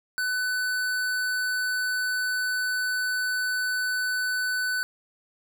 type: tone with hard clipping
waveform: sine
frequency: 1500 Hz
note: F#6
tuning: 23 cents sharp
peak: -26 dBFS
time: 0.18-4.83 s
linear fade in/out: 0 ms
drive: 18 dB
effects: none